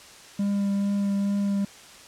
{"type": "tone with vibrato", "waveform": "triangle", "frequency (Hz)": 200.2, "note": "G3", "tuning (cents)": 37, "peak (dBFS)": -20, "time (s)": [0.39, 1.65], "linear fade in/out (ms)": 5, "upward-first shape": "triangle", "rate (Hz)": 2.3, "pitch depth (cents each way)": 13, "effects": ["white hiss -47 dBFS RMS until 2.07 s", "low-pass 8000 Hz 12 dB/octave"]}